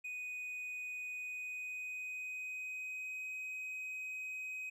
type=tone with pitch glide; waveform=triangle; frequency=2489 to 2521 Hz; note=D#7 to D#7; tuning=0 to +22 cents; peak=-39 dBFS; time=0.04-4.7 s; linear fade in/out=10 ms; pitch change=+22 cents; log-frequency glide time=1.13-3.26 s; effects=none